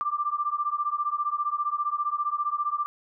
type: beating tone pair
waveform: sine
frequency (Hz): 1174.7 / 1189.7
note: D6 / D6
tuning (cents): 0 / +22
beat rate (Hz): 15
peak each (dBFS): -28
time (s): 0.01-2.86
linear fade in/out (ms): 0
effects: none